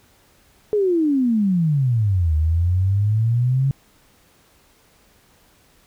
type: exponential two-way sweep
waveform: sine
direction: down then up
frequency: 432 to 76.1 to 138.9 Hz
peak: -15 dBFS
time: 0.73-3.71 s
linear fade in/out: 0 ms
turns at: 2.35 s
effects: pink hiss -56 dBFS RMS until 5.86 s